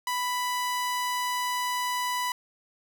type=tone; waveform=sawtooth; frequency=990 Hz; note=B5; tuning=4 cents sharp; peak=-23 dBFS; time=0.07-2.32 s; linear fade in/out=2 ms; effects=none